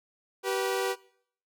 sawtooth tone pair together, 386 / 486.3 Hz, G4 / B4, -27 / -27 cents, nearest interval major third, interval 400 cents, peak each -25 / -27 dBFS, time 0.43-0.96 s, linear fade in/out 50 ms, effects noise-tail reverb RT60 0.6 s tail -21 dB re dry

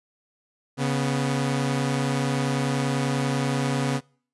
sawtooth tone pair together, 138.59 / 246.9 Hz, C#3 / B3, 0 / 0 cents, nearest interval minor seventh, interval 1000 cents, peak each -20 / -23 dBFS, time 0.77-4.01 s, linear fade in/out 50 ms, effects noise-tail reverb RT60 0.5 s tail -26 dB re dry + resampled to 24000 Hz

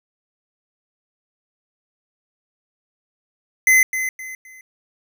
square tone with echo, 2045 Hz, C7, 40 cents flat, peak -11 dBFS, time 3.67-3.83 s, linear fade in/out 2 ms, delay 260 ms, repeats 3, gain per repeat -10 dB, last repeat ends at 4.61 s, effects none

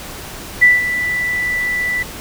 sine tone with ADSR envelope, 1975.5 Hz, B6, in tune, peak -4 dBFS, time 0.61-2.03 s, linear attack 20 ms, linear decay 180 ms, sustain -12 dB, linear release 8 ms, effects pink hiss -31 dBFS RMS until 2.2 s

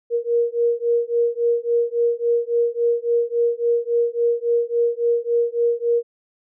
sine beating tone pair, 469.7 / 473.3 Hz, A#4 / A#4, +13 / +26 cents, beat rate 3.6 Hz, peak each -20 dBFS, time 0.1-6.03 s, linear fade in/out 50 ms, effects none

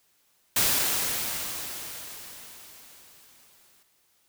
white noise with exponential decay, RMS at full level -22 dBFS, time 0.56-3.83 s, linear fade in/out 5 ms, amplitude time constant 710 ms, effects white hiss -67 dBFS RMS until 4.28 s

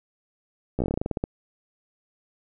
slowing click train, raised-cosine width 2 ms, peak -12 dBFS, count 14, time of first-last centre 0.79-1.239 s, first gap 14 ms, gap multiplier 1.14, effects none

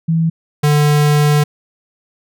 sine / square tone pair in turn, 163.7 / 148.07 Hz, E3 / D3, -12 / +15 cents, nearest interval major second, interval 173 cents, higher first, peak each -11 / -10 dBFS, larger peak second, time 0.08-0.3 / 0.63-1.44 s, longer second, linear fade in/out 10 ms, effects none

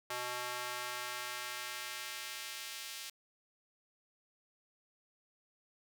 square tone with high-pass filter sweep, 123.47 Hz, B2, in tune, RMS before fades -42 dBFS, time 0.1-3.1 s, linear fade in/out 5 ms, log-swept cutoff 790 to 3200 Hz, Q 0.83, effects none

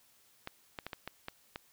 clicks, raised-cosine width 0.3 ms, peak -23 dBFS, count 7, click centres 0.474 / 0.788 / 0.866 / 0.932 / 1.076 / 1.284 / 1.559 s, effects white hiss -66 dBFS RMS until 1.72 s

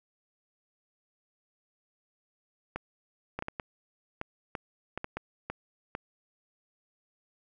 clicks, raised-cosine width 0.5 ms, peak -19 dBFS, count 12, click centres 2.76 / 3.39 / 3.424 / 3.484 / 3.598 / 4.214 / 4.552 / 4.976 / 5.044 / 5.17 / 5.5 / 5.951 s, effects none

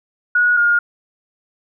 sine tone pair in turn, 1455 / 1421.8 Hz, F#6 / F6, -29 / +31 cents, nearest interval unison, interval 40 cents, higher first, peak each -11 dBFS, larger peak neither, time 0.35-0.57 / 0.57-0.79 s, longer neither, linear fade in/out 5 ms, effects none

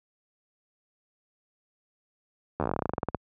slowing click train, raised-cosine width 1 ms, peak -13 dBFS, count 19, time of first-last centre 2.6-3.147 s, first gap 12 ms, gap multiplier 1.1, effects high-pass 60 Hz 12 dB/octave

